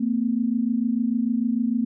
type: tone pair together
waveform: sine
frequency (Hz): 226.8 / 253.5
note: A#3 / B3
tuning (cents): -47 / +45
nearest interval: major second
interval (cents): 192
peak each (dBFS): -22 / -24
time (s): 0-1.85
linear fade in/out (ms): 10
effects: none